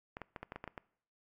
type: clicks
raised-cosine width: 0.5 ms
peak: -27 dBFS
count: 9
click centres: 0.169 / 0.217 / 0.362 / 0.43 / 0.521 / 0.56 / 0.641 / 0.677 / 0.778 s
effects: noise-tail reverb RT60 0.6 s tail -22 dB re dry + AAC 64 kbps